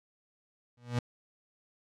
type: tone with exponential growth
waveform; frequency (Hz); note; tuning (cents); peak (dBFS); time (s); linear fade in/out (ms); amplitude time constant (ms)
35% pulse; 121; B2; -35; -23; 0.77-0.99; 5; 46
effects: low-pass 7000 Hz 12 dB/octave